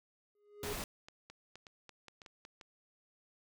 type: tone with exponential growth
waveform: triangle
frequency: 413.8 Hz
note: G#4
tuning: 6 cents flat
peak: -34 dBFS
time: 0.35-0.73 s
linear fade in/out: 2 ms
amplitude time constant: 81 ms
type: noise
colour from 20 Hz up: pink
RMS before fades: -41 dBFS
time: 0.63-0.84 s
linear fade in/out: 2 ms
type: clicks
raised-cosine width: 0.2 ms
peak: -34 dBFS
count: 10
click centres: 1.085 / 1.3 / 1.556 / 1.668 / 1.893 / 2.083 / 2.218 / 2.262 / 2.451 / 2.612 s
effects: none